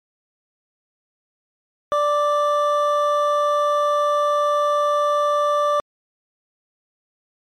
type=tone pair together; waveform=triangle; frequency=587.4 / 1174.7 Hz; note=D5 / D6; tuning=0 / 0 cents; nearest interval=octave; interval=1200 cents; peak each=-17 dBFS; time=1.92-5.8 s; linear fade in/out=0 ms; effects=MP3 64 kbps